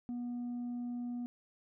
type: tone with tanh clipping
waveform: sine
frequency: 242.5 Hz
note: B3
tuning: 31 cents flat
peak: -37 dBFS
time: 0.09-1.26 s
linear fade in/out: 0 ms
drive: 2 dB
effects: none